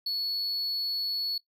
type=tone; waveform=triangle; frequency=4401 Hz; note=C#8; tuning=13 cents flat; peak=-27 dBFS; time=0.06-1.38 s; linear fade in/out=5 ms; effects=noise-tail reverb RT60 0.1 s tail -18 dB re dry